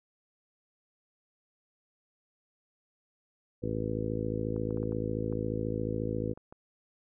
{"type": "harmonic tone", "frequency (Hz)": 54.2, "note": "A1", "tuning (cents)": -25, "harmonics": [1, 2, 3, 4, 5, 6, 7, 8, 9], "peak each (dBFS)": [-42, -36, -39, -39, -38, -40, -40, -41, -37], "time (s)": [3.62, 6.34], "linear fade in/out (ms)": 20}
{"type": "clicks", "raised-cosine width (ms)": 1, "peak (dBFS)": -34, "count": 8, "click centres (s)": [4.564, 4.707, 4.773, 4.83, 4.922, 5.326, 6.375, 6.525]}
{"effects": []}